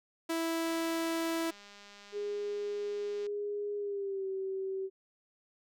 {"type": "tone", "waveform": "sawtooth", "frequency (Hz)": 329.3, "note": "E4", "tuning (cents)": -2, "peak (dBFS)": -27, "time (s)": [0.29, 1.51], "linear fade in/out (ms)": 10}
{"type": "click train", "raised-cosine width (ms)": 0.2, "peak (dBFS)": -36, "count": 530, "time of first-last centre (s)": [0.66, 3.266], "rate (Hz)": 203}
{"type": "tone with pitch glide", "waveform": "sine", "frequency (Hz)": [411.4, 383.8], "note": ["G#4", "G4"], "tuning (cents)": [-16, -37], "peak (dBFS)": -33, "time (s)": [2.12, 4.9], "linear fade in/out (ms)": 50, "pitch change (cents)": -121, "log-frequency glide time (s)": [3.77, 4.26]}
{"effects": []}